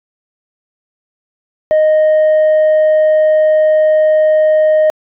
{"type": "tone", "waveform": "sine", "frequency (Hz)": 620, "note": "D#5", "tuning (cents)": -6, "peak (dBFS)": -4, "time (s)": [1.71, 4.9], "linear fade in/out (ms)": 0, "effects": ["tanh soft clip ceiling -6 dBFS"]}